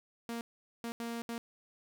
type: tone bursts at uneven times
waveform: sawtooth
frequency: 233.1 Hz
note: A#3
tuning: in tune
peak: -33 dBFS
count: 4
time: 0.29-0.41 / 0.84-0.92 / 1-1.22 / 1.29-1.38 s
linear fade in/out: 0 ms
effects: none